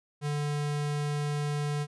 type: tone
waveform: square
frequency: 146.83 Hz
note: D3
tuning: in tune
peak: -29 dBFS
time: 0.21-1.87 s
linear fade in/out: 50 ms
effects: resampled to 24000 Hz